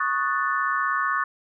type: chord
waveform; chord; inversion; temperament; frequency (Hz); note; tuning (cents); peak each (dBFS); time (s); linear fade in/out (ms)
sine; D# half-diminished seventh; third; equal; 1108.7 / 1244.5 / 1480 / 1760; C#6 / D#6 / F#6 / A6; 0 / 0 / 0 / 0; -25 / -28 / -28 / -28; 0-1.24; 5
effects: none